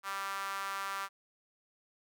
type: tone with high-pass filter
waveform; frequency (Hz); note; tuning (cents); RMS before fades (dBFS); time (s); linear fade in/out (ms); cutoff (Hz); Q
sawtooth; 196; G3; 0; -38; 0.03-1.09; 50; 1200; 3.4
effects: none